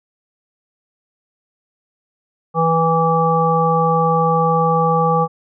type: harmonic tone with a mistuned harmonic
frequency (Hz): 163.7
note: E3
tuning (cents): -12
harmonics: 1 / 3 / 5 / 7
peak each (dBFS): -18 / -18 / -18 / -18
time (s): 2.54-5.28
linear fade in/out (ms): 50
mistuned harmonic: 7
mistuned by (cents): +19
effects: none